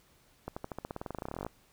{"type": "accelerating click train", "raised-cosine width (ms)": 1, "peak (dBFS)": -23, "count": 24, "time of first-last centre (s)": [0.48, 1.466], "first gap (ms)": 85, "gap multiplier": 0.93, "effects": ["pink hiss -65 dBFS RMS until 1.72 s"]}